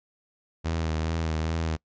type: tone with vibrato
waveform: sawtooth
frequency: 80.4 Hz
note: E2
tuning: 43 cents flat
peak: -22 dBFS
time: 0.64-1.77 s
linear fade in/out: 20 ms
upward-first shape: sine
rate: 2.4 Hz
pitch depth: 36 cents each way
effects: noise-tail reverb RT60 0.1 s tail -25 dB re dry + resampled to 16000 Hz